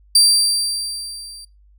30% pulse tone with level ramp, 4699 Hz, D8, in tune, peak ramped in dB -5 to -33 dBFS, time 0.15-1.45 s, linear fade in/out 5 ms, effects noise-tail reverb RT60 0.2 s tail -21 dB re dry + added 50 Hz sine -48 dBFS peak until 1.78 s

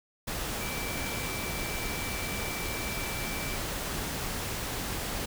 sine tone in noise, 2329 Hz, D7, 15 cents flat, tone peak -39 dBFS, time 0.6-3.57 s, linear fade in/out 10 ms, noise pink, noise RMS -34 dBFS, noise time 0.27-5.26 s, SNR -8 dB, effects none

